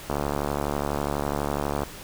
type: click train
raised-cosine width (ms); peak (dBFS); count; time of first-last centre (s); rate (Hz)
1; -12; 126; 0.1-1.834; 72.1
effects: pink hiss -41 dBFS RMS until 2.03 s